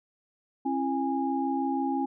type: tone cluster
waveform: sine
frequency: 270.2 / 336.2 / 823 Hz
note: C#4 / E4 / G#5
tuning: -44 / +34 / -16 cents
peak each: -28 / -33 / -30 dBFS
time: 0.65-2.06 s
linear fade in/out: 10 ms
effects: none